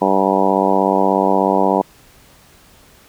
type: harmonic tone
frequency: 96.6 Hz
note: G2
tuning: 25 cents flat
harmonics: 2 / 3 / 4 / 5 / 6 / 7 / 8 / 9 / 10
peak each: -21 / -21 / -21 / -21 / -21 / -21 / -21 / -21 / -21 dBFS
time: 0.01-1.82 s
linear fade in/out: 10 ms
effects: pink hiss -48 dBFS RMS until 3.08 s